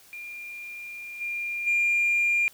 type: tone with level steps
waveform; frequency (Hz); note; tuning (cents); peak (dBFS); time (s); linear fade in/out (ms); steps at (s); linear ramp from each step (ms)
sine; 2400; D7; +37; -36 / -28 / -19; 0.13-2.48; 0; 1.2 / 1.66; 20
effects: tanh soft clip ceiling -17 dBFS + white hiss -54 dBFS RMS until 2.53 s